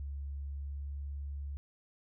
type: tone with pitch glide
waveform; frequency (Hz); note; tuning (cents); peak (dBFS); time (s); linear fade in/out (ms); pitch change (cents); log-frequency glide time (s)
sine; 70.2 to 70.73; C#2 to C#2; +22 to +35; -37; 0-1.57; 0; +13; 0.49-0.91
effects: none